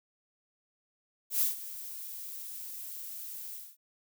violet noise with ADSR envelope, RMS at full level -26 dBFS, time 1.3-3.77 s, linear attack 110 ms, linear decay 140 ms, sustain -16 dB, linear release 240 ms, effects none

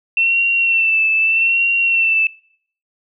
sine tone with vibrato, 2690 Hz, E7, 34 cents sharp, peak -12 dBFS, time 0.17-2.27 s, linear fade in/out 2 ms, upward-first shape sine, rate 0.81 Hz, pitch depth 40 cents each way, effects noise-tail reverb RT60 0.6 s tail -22 dB re dry

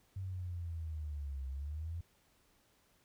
sine linear two-way sweep, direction down then up, 96.5 to 65.41 to 86.4 Hz, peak -38 dBFS, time 0.16-2.01 s, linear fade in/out 5 ms, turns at 1.48 s, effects pink hiss -71 dBFS RMS until 3.04 s

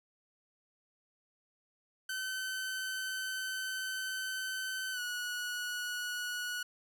sawtooth tone with pitch glide, 1529 to 1463.3 Hz, G6 to F#6, -44 to -20 cents, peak -32 dBFS, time 2.09-6.63 s, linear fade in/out 5 ms, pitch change -76 cents, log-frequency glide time 4.92-5 s, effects none

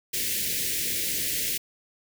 white band-stop noise, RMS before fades -28 dBFS, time 0.13-1.58 s, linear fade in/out 10 ms, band 520 to 1800 Hz, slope 48 dB/octave, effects none

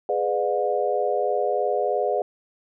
sine chord, G# diminished seventh, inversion none, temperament just, 415.3 / 498.4 / 598 / 717.6 Hz, G#4 / B4 / D5 / F5, 0 / +16 / +31 / +47 cents, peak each -26 dBFS, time 0.09-2.22 s, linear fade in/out 2 ms, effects none

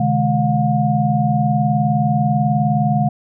sine tone cluster, 132 / 151.9 / 210.7 / 716 Hz, C3 / D#3 / G#3 / F5, +16 / -41 / +25 / +43 cents, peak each -19 dBFS, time 0-3.09 s, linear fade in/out 5 ms, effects none

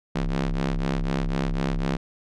sawtooth ring-modulated tone, 68 Hz, C#2, 33 cents flat, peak -16 dBFS, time 0.15-1.97 s, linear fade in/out 10 ms, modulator 100 Hz, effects low-pass 5000 Hz 12 dB/octave

